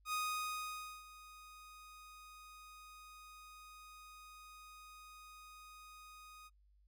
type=tone with ADSR envelope; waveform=sawtooth; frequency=1244.5 Hz; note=D#6; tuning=in tune; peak=-32 dBFS; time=0.05-6.5 s; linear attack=79 ms; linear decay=900 ms; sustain=-19 dB; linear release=34 ms; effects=noise-tail reverb RT60 0.1 s tail -23 dB re dry + added 50 Hz sine -66 dBFS peak until 6.87 s